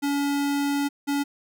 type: tone pair in turn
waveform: square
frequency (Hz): 283.9 / 283.9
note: C#4 / C#4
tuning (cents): +41 / +41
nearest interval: unison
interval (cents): 0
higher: neither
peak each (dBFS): -23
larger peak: neither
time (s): 0.02-0.89 / 1.07-1.24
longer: first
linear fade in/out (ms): 20
effects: none